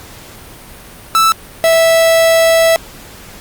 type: tone pair in turn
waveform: 45% pulse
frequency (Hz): 1318.5 / 656.8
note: E6 / E5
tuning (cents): 0 / -6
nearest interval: octave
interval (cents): 1206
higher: first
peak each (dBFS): -7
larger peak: neither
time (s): 1.15-1.32 / 1.64-2.76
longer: second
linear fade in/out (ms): 0
effects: pink hiss -35 dBFS RMS until 3.4 s + Opus 48 kbps